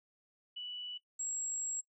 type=tone pair in turn; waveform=sine; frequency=2958 / 7624 Hz; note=F#7 / A#8; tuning=-1 / +38 cents; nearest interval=octave + major third; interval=1639 cents; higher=second; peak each=-40 / -35 dBFS; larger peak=second; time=0.56-0.98 / 1.19-1.81 s; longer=second; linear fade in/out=10 ms; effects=noise-tail reverb RT60 0.1 s tail -18 dB re dry